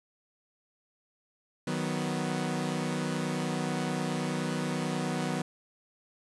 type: chord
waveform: sawtooth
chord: B major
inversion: first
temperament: equal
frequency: 155.56 / 185 / 246.9 Hz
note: D#3 / F#3 / B3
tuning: 0 / 0 / 0 cents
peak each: -30 dBFS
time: 1.67-5.42 s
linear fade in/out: 5 ms
effects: resampled to 24000 Hz + 9-bit